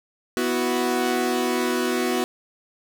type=chord; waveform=sawtooth; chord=B suspended fourth; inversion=none; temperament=equal; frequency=246.9 / 329.6 / 370 Hz; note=B3 / E4 / F#4; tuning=0 / 0 / 0 cents; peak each=-21 / -25 / -20 dBFS; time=0.37-2.24 s; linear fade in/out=0 ms; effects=none